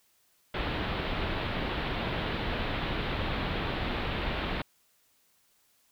pink low-pass noise, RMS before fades -32 dBFS, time 0.54-4.62 s, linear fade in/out 5 ms, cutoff 3900 Hz, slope 48 dB/octave, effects white hiss -68 dBFS RMS until 5.91 s

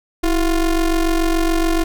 square ring-modulated tone, 176.5 Hz, F3, 19 cents sharp, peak -12 dBFS, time 0.23-1.84 s, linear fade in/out 10 ms, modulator 153 Hz, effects none

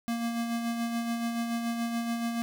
square tone with tremolo, 233.1 Hz, A#3, in tune, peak -28 dBFS, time 0.08-2.42 s, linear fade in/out 0 ms, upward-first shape sine, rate 7 Hz, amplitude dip 40%, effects none

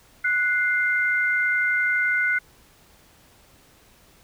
sine tone pair together, 1475 / 2093 Hz, F#6 / C7, -6 / 0 cents, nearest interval tritone, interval 606 cents, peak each -21 / -23 dBFS, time 0.24-2.39 s, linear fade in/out 10 ms, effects pink hiss -55 dBFS RMS until 4.23 s

